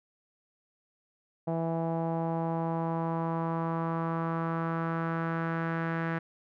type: tone with low-pass filter sweep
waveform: sawtooth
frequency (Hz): 164.81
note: E3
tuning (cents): 0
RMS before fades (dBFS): -31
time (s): 1.47-6.19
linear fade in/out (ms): 10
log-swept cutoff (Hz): 720 to 1700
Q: 3
effects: none